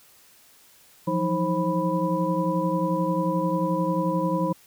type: tone cluster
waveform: sine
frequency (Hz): 168.5 / 179.8 / 315.8 / 531 / 988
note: E3 / F#3 / D#4 / C5 / B5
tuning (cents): +38 / -49 / +26 / +25 / 0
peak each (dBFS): -28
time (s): 1.07-4.53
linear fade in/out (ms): 10
effects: white hiss -55 dBFS RMS until 4.66 s